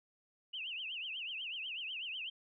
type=tone with vibrato; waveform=sine; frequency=2822 Hz; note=F7; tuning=17 cents sharp; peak=-39 dBFS; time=0.53-2.3 s; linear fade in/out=10 ms; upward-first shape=triangle; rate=8.1 Hz; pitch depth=230 cents each way; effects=none